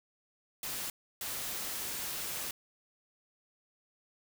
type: noise bursts at uneven times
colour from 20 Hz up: white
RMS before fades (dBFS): -38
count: 2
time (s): 0.63-0.9 / 1.21-2.51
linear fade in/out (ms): 2
effects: none